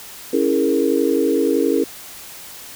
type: chord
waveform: sine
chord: A# half-diminished seventh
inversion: first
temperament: equal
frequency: 277.2 / 329.6 / 415.3 / 466.2 Hz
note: C#4 / E4 / G#4 / A#4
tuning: 0 / 0 / 0 / 0 cents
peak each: -20 dBFS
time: 0.33-1.84 s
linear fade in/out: 5 ms
effects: white hiss -37 dBFS RMS until 2.75 s